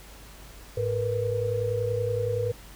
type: tone cluster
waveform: sine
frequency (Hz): 106.2 / 458.2 / 488.8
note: G#2 / A#4 / B4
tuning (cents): +39 / -30 / -18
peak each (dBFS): -29 / -32 / -27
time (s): 0.77-2.52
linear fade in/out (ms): 5
effects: added 50 Hz sine -47 dBFS peak until 2.75 s + pink hiss -49 dBFS RMS until 2.75 s